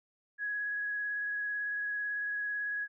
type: tone with vibrato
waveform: sine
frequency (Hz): 1670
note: G#6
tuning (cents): +9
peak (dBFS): -32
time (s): 0.38-2.88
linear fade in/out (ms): 50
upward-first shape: sine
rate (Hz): 18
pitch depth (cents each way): 10
effects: none

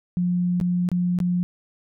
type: tone with dropouts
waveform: sine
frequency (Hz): 177.7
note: F3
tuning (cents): +30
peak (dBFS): -19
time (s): 0.17-1.43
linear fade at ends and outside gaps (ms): 0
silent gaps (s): 0.601-0.612 / 0.889-0.916 / 1.188-1.202
effects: none

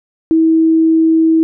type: tone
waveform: sine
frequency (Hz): 323.1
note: E4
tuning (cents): -35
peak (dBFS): -7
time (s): 0.31-1.43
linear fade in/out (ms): 0
effects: none

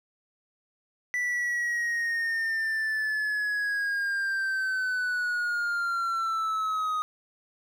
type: linear sweep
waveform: triangle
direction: down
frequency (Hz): 1975.5 to 1244.5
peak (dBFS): -24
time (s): 1.14-7.02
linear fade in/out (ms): 0
effects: 11-bit

